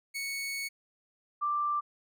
sawtooth / sine tone pair in turn, 2217 / 1178.8 Hz, C#7 / D6, 0 / +6 cents, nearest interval major seventh, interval 1094 cents, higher first, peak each -30 / -27 dBFS, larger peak second, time 0.14-0.69 / 1.41-1.81 s, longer first, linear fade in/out 20 ms, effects none

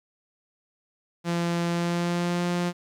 sawtooth tone with pitch glide, 171.2 to 175.51 Hz, F3 to F3, -34 to +9 cents, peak -20 dBFS, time 1.24-2.73 s, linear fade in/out 50 ms, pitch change +43 cents, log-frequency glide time 1.69-2.46 s, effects low-pass 8000 Hz 12 dB/octave + 10-bit

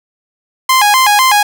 sawtooth tone with vibrato, 928 Hz, A#5, 8 cents flat, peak -3 dBFS, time 0.69-1.43 s, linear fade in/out 5 ms, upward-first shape square, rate 4 Hz, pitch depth 200 cents each way, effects none

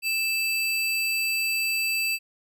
square tone pair together, 2637 / 4672 Hz, E7 / D8, 0 / -10 cents, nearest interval minor seventh, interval 990 cents, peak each -25 / -31 dBFS, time 0.02-2.19 s, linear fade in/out 50 ms, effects none

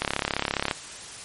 click train, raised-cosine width 0.3 ms, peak -7 dBFS, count 25, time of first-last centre 0.02-0.712 s, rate 34.7 Hz, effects white hiss -40 dBFS RMS until 1.24 s + MP3 48 kbps

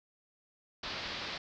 white low-pass noise, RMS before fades -40 dBFS, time 0.83-1.38 s, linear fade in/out 5 ms, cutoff 4900 Hz, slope 48 dB/octave, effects none

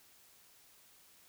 silence, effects white hiss -63 dBFS RMS until 1.28 s

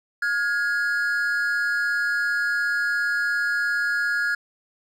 triangle tone pair together, 1426.8 / 1664 Hz, F6 / G#6, +37 / +3 cents, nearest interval minor third, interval 266 cents, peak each -22 dBFS, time 0.22-4.35 s, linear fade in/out 5 ms, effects none

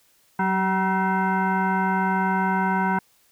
sine tone with frequency modulation, 383.3 Hz, G4, 39 cents flat, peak -19 dBFS, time 0.39-2.99 s, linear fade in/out 5 ms, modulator 571 Hz, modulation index 2, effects white hiss -61 dBFS RMS until 3.31 s

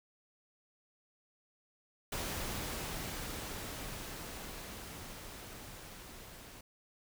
pink noise with level ramp, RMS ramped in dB -38 to -52 dBFS, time 2.12-6.61 s, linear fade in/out 5 ms, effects none

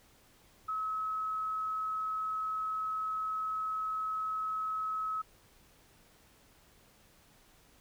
sine tone, 1286 Hz, E6, 43 cents flat, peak -32 dBFS, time 0.68-5.22 s, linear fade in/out 10 ms, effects pink hiss -63 dBFS RMS until 7.8 s

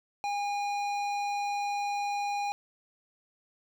sine tone with hard clipping, 814 Hz, G#5, 35 cents flat, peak -31 dBFS, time 0.24-2.52 s, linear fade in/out 0 ms, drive 13 dB, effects none

